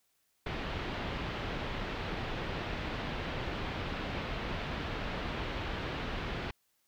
pink low-pass noise, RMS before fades -37 dBFS, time 0.46-6.51 s, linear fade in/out 5 ms, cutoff 3600 Hz, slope 24 dB/octave, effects white hiss -75 dBFS RMS until 6.87 s

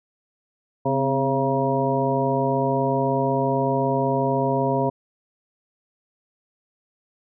harmonic tone with a mistuned harmonic, 136.1 Hz, C#3, 31 cents flat, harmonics 1 / 2 / 3 / 4 / 5 / 7, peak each -26 / -26 / -26 / -26 / -26 / -26 dBFS, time 0.85-4.9 s, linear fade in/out 10 ms, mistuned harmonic 2, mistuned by -69 cents, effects none

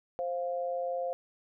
sine tone pair together, 525.4 / 698.5 Hz, C5 / F5, +7 / 0 cents, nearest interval perfect fourth, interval 493 cents, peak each -32 / -35 dBFS, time 0.19-1.13 s, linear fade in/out 0 ms, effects none

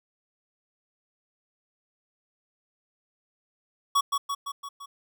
square tone with echo, 1123 Hz, C#6, 22 cents sharp, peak -20 dBFS, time 3.95-4.01 s, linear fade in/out 10 ms, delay 170 ms, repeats 5, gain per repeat -4 dB, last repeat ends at 4.86 s, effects none

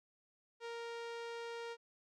sawtooth tone with low-pass filter, 466.2 Hz, A#4, in tune, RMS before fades -45 dBFS, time 0.6-1.77 s, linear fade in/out 50 ms, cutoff 4800 Hz, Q 0.77, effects none

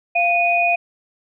sine tone pair together, 694.8 / 2476 Hz, F5 / D#7, -9 / -9 cents, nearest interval octave + minor seventh, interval 2200 cents, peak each -17 / -17 dBFS, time 0.15-0.76 s, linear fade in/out 10 ms, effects none

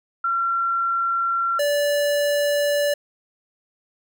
sine / square tone pair in turn, 1365 / 580.4 Hz, F6 / D5, -40 / -21 cents, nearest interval octave + minor third, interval 1481 cents, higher first, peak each -19 dBFS, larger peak neither, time 0.24-1.59 / 1.59-2.94 s, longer neither, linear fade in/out 5 ms, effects none

